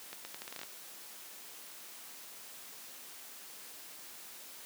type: accelerating click train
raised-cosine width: 0.2 ms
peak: -25 dBFS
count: 10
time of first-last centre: 0.13-0.633 s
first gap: 120 ms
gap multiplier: 0.79
effects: white hiss -50 dBFS RMS until 4.65 s + high-pass 200 Hz 12 dB/octave